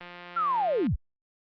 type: click train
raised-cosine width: 0.3 ms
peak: -26 dBFS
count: 152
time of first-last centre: 0.01-0.868 s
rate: 176 Hz
type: linear sweep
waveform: sine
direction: down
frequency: 1400 to 30 Hz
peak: -23 dBFS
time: 0.36-0.96 s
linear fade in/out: 10 ms
effects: low-pass 3000 Hz 12 dB/octave + Opus 24 kbps